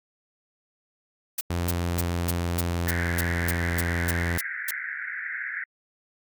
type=noise bursts; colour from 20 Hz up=blue; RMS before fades=-27 dBFS; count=12; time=1.38-4.71 s; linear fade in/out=5 ms; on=30 ms; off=270 ms
type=tone with pitch glide; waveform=sawtooth; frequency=86.6 to 85.75 Hz; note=F2 to F2; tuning=-14 to -31 cents; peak=-21 dBFS; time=1.5-4.38 s; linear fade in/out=5 ms; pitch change=-17 cents; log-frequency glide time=1.77-3.71 s
type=band-pass noise; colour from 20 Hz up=pink; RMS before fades=-33 dBFS; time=2.87-5.64 s; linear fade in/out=5 ms; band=1500 to 2100 Hz; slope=96 dB/octave
effects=Opus 48 kbps